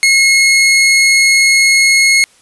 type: tone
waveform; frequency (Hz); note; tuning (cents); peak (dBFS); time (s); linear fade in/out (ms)
sawtooth; 2167; C#7; -40; -3; 0.03-2.24; 0
effects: white hiss -48 dBFS RMS until 2.41 s + resampled to 24000 Hz